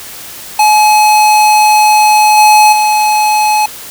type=tone with level steps; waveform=square; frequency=850 Hz; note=G#5; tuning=40 cents sharp; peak=-5 / -3 / -8 dBFS; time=0.59-3.66 s; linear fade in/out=5 ms; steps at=2.37 / 2.72 s; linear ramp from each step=10 ms; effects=white hiss -28 dBFS RMS until 3.9 s